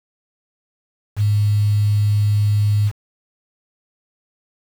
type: tone with quantisation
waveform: sine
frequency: 104 Hz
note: G#2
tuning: 3 cents sharp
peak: -13 dBFS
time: 1.16-2.92 s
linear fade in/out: 50 ms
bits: 6
effects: none